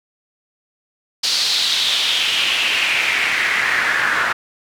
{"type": "noise with band-pass filter sweep", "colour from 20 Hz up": "pink", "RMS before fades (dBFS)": -18, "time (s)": [1.23, 4.33], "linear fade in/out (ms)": 10, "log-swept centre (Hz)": [4500, 1500], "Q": 3.6, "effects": []}